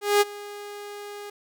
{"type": "tone with ADSR envelope", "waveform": "sawtooth", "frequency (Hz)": 410.6, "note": "G#4", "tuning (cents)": -20, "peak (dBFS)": -11, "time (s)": [0.01, 1.3], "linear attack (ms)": 200, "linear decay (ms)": 28, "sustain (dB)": -21, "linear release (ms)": 5, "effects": []}